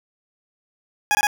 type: tone bursts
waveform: 20% pulse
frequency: 830.6 Hz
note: G#5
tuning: in tune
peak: -11 dBFS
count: 3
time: 1.11-1.269 s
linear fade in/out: 0 ms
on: 39 ms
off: 21 ms
effects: none